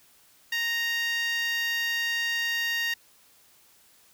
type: tone with high-pass filter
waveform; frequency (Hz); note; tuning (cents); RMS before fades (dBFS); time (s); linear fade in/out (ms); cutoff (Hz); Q
10% pulse; 931; A#5; -2; -28; 0.52-2.94; 5; 2000; 4
effects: white hiss -59 dBFS RMS until 4.13 s